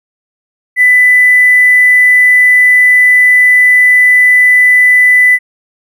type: tone with hard clipping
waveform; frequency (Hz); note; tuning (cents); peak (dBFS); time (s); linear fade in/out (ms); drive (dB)
triangle; 1994; B6; +16; -3; 0.76-5.39; 50; 3
effects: none